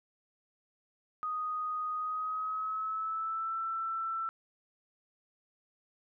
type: tone with pitch glide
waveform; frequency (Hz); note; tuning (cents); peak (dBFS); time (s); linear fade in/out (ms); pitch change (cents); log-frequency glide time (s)
sine; 1244.5 to 1333.8; D#6 to E6; 0 to +20; -32; 1.23-4.29; 0; +120; 1.96-3.57
effects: none